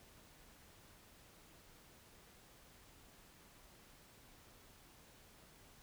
silence, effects pink hiss -63 dBFS RMS until 5.82 s

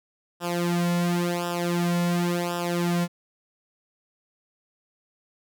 sawtooth tone with flanger, 174 Hz, F3, 6 cents flat, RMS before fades -25 dBFS, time 0.4-3.08 s, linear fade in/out 50 ms, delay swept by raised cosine 0.46 to 2.56 ms, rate 0.93 Hz, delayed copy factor -0.9, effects none

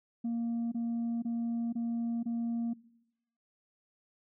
sine tone bursts, 233.1 Hz, A#3, in tune, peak -28 dBFS, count 5, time 0.24-2.736 s, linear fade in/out 10 ms, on 480 ms, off 24 ms, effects noise-tail reverb RT60 0.9 s tail -23 dB re dry + tanh soft clip ceiling -29 dBFS

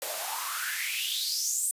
white noise with high-pass filter sweep, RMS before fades -31 dBFS, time 0.02-1.71 s, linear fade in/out 0 ms, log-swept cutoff 530 to 9000 Hz, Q 6.5, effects resampled to 32000 Hz

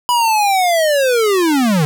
square linear sweep, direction down, 987.8 to 142.8 Hz, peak -12 dBFS, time 0.09-1.85 s, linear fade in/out 0 ms, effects none

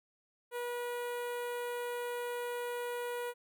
sawtooth tone with notch filter, 484 Hz, B4, 35 cents flat, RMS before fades -38 dBFS, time 0.51-3.34 s, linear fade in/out 50 ms, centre 5300 Hz, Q 0.79, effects none

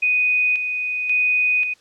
sine tone with tremolo, 2489 Hz, D#7, in tune, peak -15 dBFS, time 0.02-1.74 s, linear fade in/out 10 ms, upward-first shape square, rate 0.93 Hz, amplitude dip 50%, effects white hiss -55 dBFS RMS until 1.8 s + low-pass 6000 Hz 12 dB/octave

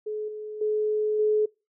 sine tone with level steps, 426.5 Hz, G#4, 46 cents sharp, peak -28 / -33 / -22 / -19 dBFS, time 0.06-1.46 s, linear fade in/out 10 ms, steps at 0.28 / 0.61 / 1.19 s, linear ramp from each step 5 ms, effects noise-tail reverb RT60 0.3 s tail -26 dB re dry

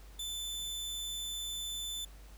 sawtooth tone, 3520 Hz, A7, in tune, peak -34 dBFS, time 0.19-2.05 s, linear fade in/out 5 ms, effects added 50 Hz sine -50 dBFS peak until 2.37 s + pink hiss -60 dBFS RMS until 2.37 s

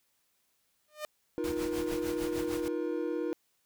sawtooth tone with exponential growth, 606 Hz, D#5, 46 cents flat, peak -29 dBFS, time 0.88-1.05 s, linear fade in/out 1 ms, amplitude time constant 36 ms
triangle chord, Eb suspended second, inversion none, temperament equal with one note detuned, 311.1 / 349.2 / 476.8 Hz, Eb4 / F4 / Bb4, 0 / 0 / +39 cents, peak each -33 dBFS, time 1.38-3.33 s, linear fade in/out 0 ms
pink noise with tremolo, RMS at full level -39 dBFS, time 1.44-2.68 s, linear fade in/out 0 ms, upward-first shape triangle, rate 6.6 Hz, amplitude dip 85%
effects white hiss -74 dBFS RMS until 3.65 s

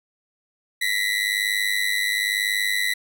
30% pulse ring-modulated tone, 1971 Hz, B6, 4 cents flat, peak -15 dBFS, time 0.81-2.94 s, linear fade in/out 10 ms, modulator 50.5 Hz, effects none

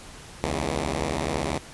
5% pulse beating tone pair, 68.7 / 80.7 Hz, C#2 / E2, -15 / -36 cents, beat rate 12 Hz, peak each -17 dBFS, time 0.44-1.58 s, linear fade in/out 0 ms, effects pink hiss -44 dBFS RMS until 1.73 s + resampled to 24000 Hz

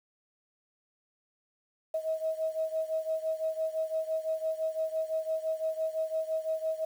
sine beating tone pair, 636 / 641.9 Hz, D#5 / E5, +38 / -46 cents, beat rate 5.9 Hz, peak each -31 / -34 dBFS, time 1.94-6.85 s, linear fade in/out 5 ms, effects 9-bit

